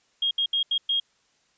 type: tone bursts at uneven times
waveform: sine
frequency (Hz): 3254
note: G#7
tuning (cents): -36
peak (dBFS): -21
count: 5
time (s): 0.22-0.31 / 0.38-0.46 / 0.53-0.63 / 0.71-0.78 / 0.89-1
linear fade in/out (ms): 5
effects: white hiss -66 dBFS RMS until 1.57 s + resampled to 16000 Hz